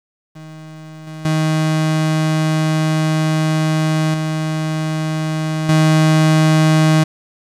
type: tone with level steps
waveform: 35% pulse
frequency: 156.9 Hz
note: D#3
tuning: 15 cents sharp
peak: -32 / -27 / -12 / -16 / -8 dBFS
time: 0.35-7.04 s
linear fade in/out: 10 ms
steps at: 1.07 / 1.25 / 4.14 / 5.69 s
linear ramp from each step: 2 ms
effects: low-pass 9000 Hz 12 dB/octave + 8-bit